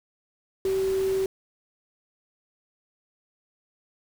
sine tone in noise, 383.2 Hz, G4, 39 cents flat, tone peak -22 dBFS, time 0.65-1.26 s, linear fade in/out 2 ms, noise pink, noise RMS -40 dBFS, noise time 0.65-1.26 s, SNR +15 dB, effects none

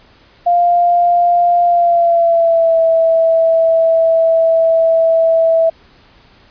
sine tone with pitch glide, 698.5 to 655.5 Hz, F5 to E5, 0 to -10 cents, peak -8 dBFS, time 0.46-5.7 s, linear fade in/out 10 ms, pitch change -110 cents, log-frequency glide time 1.64-2.79 s, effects pink hiss -47 dBFS RMS until 6.5 s + resampled to 11025 Hz

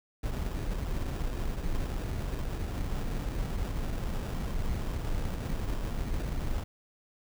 brown noise with sample-and-hold, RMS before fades -32 dBFS, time 0.23-6.64 s, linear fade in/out 10 ms, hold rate 2100 Hz, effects none

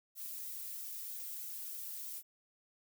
violet noise with flanger, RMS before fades -44 dBFS, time 0.15-2.23 s, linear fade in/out 50 ms, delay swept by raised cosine 1.7 to 2.67 ms, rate 3.1 Hz, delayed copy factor -0.8, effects none

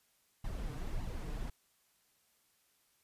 brown noise with flanger, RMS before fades -39 dBFS, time 0.44-1.5 s, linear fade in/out 5 ms, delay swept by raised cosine 1 to 6.8 ms, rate 1.7 Hz, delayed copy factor +0.7, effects white hiss -73 dBFS RMS until 3.03 s + resampled to 32000 Hz

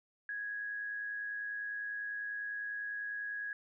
sine tone with amplitude modulation, 1661.2 Hz, G#6, in tune, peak -35 dBFS, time 0.29-3.53 s, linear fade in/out 2 ms, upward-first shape sine, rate 110 Hz, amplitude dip 40%, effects none

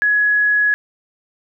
sine tone, 1681 Hz, G#6, 20 cents sharp, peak -12 dBFS, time 0.02-0.74 s, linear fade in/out 0 ms, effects none

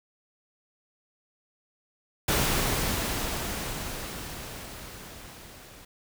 pink noise with level ramp, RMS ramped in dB -24 to -49 dBFS, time 2.28-5.85 s, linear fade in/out 5 ms, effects none

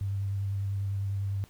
sine tone with vibrato, 98.8 Hz, G2, 14 cents sharp, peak -28 dBFS, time 0.01-1.44 s, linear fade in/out 0 ms, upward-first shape sine, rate 10 Hz, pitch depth 17 cents each way, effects pink hiss -59 dBFS RMS until 1.49 s

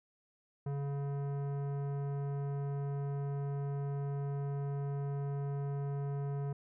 sine tone with tanh clipping, 140.8 Hz, C#3, 27 cents sharp, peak -36 dBFS, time 0.66-6.53 s, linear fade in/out 5 ms, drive 15 dB, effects none

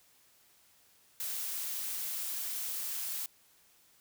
blue noise, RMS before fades -37 dBFS, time 1.2-3.26 s, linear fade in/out 2 ms, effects white hiss -65 dBFS RMS until 4 s

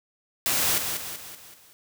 white noise with echo, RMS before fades -24 dBFS, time 0.46-0.78 s, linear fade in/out 0 ms, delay 190 ms, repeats 5, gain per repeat -6 dB, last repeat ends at 1.73 s, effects none

